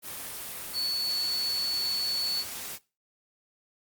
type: tone in noise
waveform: sine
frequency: 4435 Hz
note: C#8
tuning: in tune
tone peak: -26 dBFS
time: 0.73-2.45 s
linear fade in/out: 50 ms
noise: white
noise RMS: -38 dBFS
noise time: 0.02-2.79 s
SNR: +9 dB
effects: noise-tail reverb RT60 0.3 s tail -21 dB re dry + Opus 32 kbps